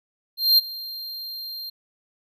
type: tone with ADSR envelope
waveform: square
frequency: 4186 Hz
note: C8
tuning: in tune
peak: -12 dBFS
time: 0.37-1.7 s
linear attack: 210 ms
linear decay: 21 ms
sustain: -20 dB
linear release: 9 ms
effects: none